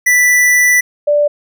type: tone pair in turn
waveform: square / sine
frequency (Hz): 1975.5 / 587.3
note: B6 / D5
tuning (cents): 0 / 0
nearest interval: octave + major sixth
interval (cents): 2100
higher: first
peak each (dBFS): -8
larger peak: neither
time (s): 0.06-0.81 / 1.07-1.28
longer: first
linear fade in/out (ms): 10
effects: none